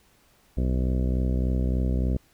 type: harmonic tone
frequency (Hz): 63.4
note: B1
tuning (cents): +46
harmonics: 1 / 2 / 3 / 4 / 5 / 6 / 7 / 8 / 9 / 10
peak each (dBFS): -23 / -30 / -31 / -33 / -40 / -39 / -44 / -41 / -46 / -46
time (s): 0.57-2.17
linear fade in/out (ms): 5
effects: pink hiss -61 dBFS RMS until 2.33 s